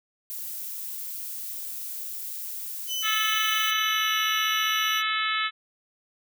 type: noise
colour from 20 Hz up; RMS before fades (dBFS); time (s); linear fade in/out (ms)
violet; -35; 0.3-3.71; 0
type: tone with pitch glide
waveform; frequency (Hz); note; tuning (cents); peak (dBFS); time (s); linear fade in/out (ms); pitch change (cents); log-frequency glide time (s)
35% pulse; 3012 to 2962; F#7 to F#7; +30 to +1; -26; 2.87-5.03; 50; -29; 3.7-4.15
type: harmonic tone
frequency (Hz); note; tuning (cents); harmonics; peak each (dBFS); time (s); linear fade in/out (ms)
433.9; A4; -24; 3 / 4 / 5 / 6 / 7 / 8 / 9; -28 / -31 / -31 / -35 / -33 / -34 / -34; 3.02-5.51; 50
effects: none